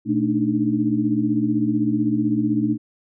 sine tone cluster, 121.1 / 221.4 / 293.1 / 308.9 Hz, B2 / A3 / D4 / D#4, -34 / +11 / -3 / -12 cents, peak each -28 / -22 / -22 / -23 dBFS, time 0.05-2.78 s, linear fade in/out 50 ms, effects none

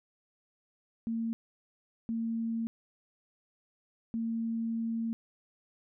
sine tone bursts at uneven times, 227.9 Hz, A#3, 39 cents flat, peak -30 dBFS, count 3, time 1.07-1.33 / 2.09-2.67 / 4.14-5.13 s, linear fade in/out 0 ms, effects none

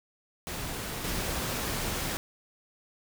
pink noise with level steps, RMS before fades -36 / -32 dBFS, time 0.47-2.17 s, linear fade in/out 0 ms, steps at 1.04 s, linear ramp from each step 5 ms, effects none

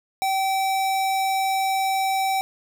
square tone, 771 Hz, G5, 29 cents flat, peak -21 dBFS, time 0.22-2.41 s, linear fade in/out 0 ms, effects none

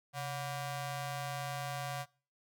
sawtooth ring-modulated tone, 430 Hz, A4, 40 cents flat, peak -30 dBFS, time 0.13-2.06 s, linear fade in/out 50 ms, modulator 296 Hz, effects noise-tail reverb RT60 0.4 s tail -23 dB re dry

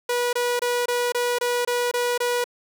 sawtooth tone bursts, 486.2 Hz, B4, 27 cents flat, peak -17 dBFS, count 9, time 0.09-2.442 s, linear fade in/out 5 ms, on 240 ms, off 24 ms, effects none

